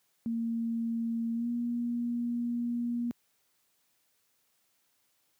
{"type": "tone with pitch glide", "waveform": "sine", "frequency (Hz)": [230.1, 238.4], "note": ["A#3", "A#3"], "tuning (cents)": [-22, 39], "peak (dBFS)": -29, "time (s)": [0.26, 3.11], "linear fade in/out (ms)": 0, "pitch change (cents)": 61, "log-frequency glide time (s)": [1.34, 1.48], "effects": ["white hiss -73 dBFS RMS until 5.39 s", "high-pass 80 Hz 12 dB/octave"]}